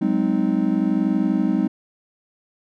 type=chord; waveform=triangle; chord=Ab dominant seventh; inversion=third; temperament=just; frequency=186.89 / 207.7 / 259.6 / 311.5 Hz; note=Gb3 / Ab3 / C4 / Eb4; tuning=+18 / 0 / -13 / +2 cents; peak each=-22 / -20 / -21 / -21 dBFS; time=0.01-1.68 s; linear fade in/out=10 ms; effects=none